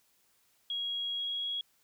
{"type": "tone with pitch glide", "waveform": "sine", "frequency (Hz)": [3300, 3319], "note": ["G#7", "G#7"], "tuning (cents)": [-12, -2], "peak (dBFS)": -32, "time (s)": [0.7, 1.61], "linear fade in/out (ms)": 2, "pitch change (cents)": 10, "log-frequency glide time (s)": [1.16, 1.48], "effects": ["white hiss -70 dBFS RMS until 1.83 s"]}